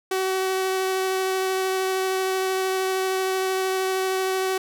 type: tone with vibrato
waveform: sawtooth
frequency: 378 Hz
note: F#4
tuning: 37 cents sharp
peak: -18 dBFS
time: 0.11-4.58 s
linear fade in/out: 5 ms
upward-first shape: sine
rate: 13 Hz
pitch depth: 8 cents each way
effects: none